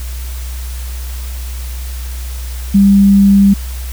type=tone; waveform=sine; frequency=198.6 Hz; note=G3; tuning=23 cents sharp; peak=-4 dBFS; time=2.74-3.54 s; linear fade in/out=10 ms; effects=added 62 Hz sine -20 dBFS peak until 3.92 s + white hiss -33 dBFS RMS until 3.92 s